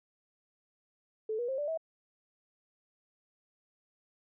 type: tone with pitch steps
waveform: sine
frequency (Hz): 436.2 / 481.2 / 530.9 / 585.6 / 646.1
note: A4 / B4 / C5 / D5 / E5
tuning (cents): -15 / -45 / +25 / -5 / -35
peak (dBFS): -31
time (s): 1.29-1.775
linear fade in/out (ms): 5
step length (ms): 97
effects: none